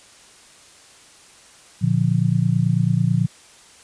sine chord, Bb major, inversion none, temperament just, 116.54 / 145.68 / 174.81 Hz, Bb2 / D3 / F3, 0 / -14 / +2 cents, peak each -20 dBFS, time 1.81-3.27 s, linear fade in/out 20 ms, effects white hiss -48 dBFS RMS until 3.83 s + resampled to 22050 Hz

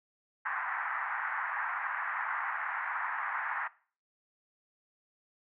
white band-pass noise, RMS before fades -35 dBFS, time 0.45-3.68 s, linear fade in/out 10 ms, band 820 to 1900 Hz, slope 48 dB/octave, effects noise-tail reverb RT60 0.4 s tail -19 dB re dry

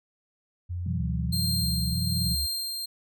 sine tone with vibrato, 79.6 Hz, D#2, 40 cents sharp, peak -29 dBFS, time 0.69-2.47 s, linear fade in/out 20 ms, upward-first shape square, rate 1.6 Hz, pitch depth 180 cents each way
sine chord, B suspended fourth, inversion none, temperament just, 123.47 / 164.63 / 185.21 Hz, B2 / E3 / F#3, 0 / -2 / +2 cents, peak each -31 / -31 / -34 dBFS, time 0.86-2.35 s, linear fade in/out 5 ms
sawtooth tone with tremolo, 4186 Hz, C8, in tune, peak -24 dBFS, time 1.32-2.86 s, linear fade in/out 10 ms, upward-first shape sine, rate 1.2 Hz, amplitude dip 40%
effects none

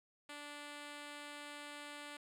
5% pulse tone, 292.3 Hz, D4, 8 cents flat, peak -36 dBFS, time 0.29-2.17 s, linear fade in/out 5 ms, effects low-pass 11000 Hz 12 dB/octave

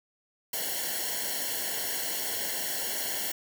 white noise with comb filter, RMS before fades -32 dBFS, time 0.53-3.32 s, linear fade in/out 5 ms, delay 0.81 ms, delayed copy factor -0.9, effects none

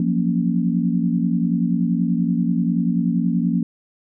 sine chord, Gb major seventh, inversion third, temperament equal, 174.61 / 185 / 233.1 / 277.2 Hz, F3 / Gb3 / Bb3 / Db4, 0 / 0 / 0 / 0 cents, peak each -20 / -26 / -21 / -25 dBFS, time 0-3.63 s, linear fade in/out 2 ms, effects none

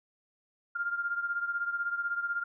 sine beating tone pair, 1396.9 / 1412.9 Hz, F6 / F6, 0 / +20 cents, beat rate 16 Hz, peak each -31 / -36 dBFS, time 0.75-2.44 s, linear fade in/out 10 ms, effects none

